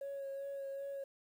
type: tone with vibrato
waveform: sine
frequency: 552 Hz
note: C#5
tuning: 7 cents flat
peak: -38 dBFS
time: 0.01-1.04 s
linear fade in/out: 5 ms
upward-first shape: sine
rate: 2.6 Hz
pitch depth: 18 cents each way
effects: tanh soft clip ceiling -38 dBFS + 11-bit